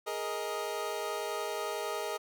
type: chord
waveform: 25% pulse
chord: Ab suspended second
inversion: none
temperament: equal with one note detuned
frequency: 415.3 / 466.2 / 624.8 Hz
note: Ab4 / Bb4 / Eb5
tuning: 0 / 0 / +7 cents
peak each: -34 / -35 / -34 dBFS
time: 0.06-2.18 s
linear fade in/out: 20 ms
effects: none